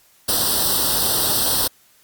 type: noise with comb filter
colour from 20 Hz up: white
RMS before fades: -19 dBFS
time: 0.28-1.68 s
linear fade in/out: 10 ms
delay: 0.22 ms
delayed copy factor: +0.95
effects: white hiss -55 dBFS RMS until 2.03 s + Opus 48 kbps